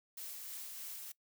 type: noise with tremolo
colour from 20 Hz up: blue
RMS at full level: -45 dBFS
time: 0.17-1.12 s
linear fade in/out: 5 ms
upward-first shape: sine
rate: 3.2 Hz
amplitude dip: 25%
effects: noise-tail reverb RT60 0.1 s tail -21 dB re dry